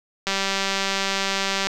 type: click train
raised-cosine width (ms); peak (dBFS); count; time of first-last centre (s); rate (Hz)
0.2; -6; 274; 0.27-1.67; 195
effects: none